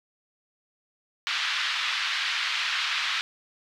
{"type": "band-pass noise", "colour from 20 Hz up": "white", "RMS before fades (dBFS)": -28, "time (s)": [1.27, 3.21], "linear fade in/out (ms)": 0, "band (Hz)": [1200, 3900], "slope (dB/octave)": 24, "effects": []}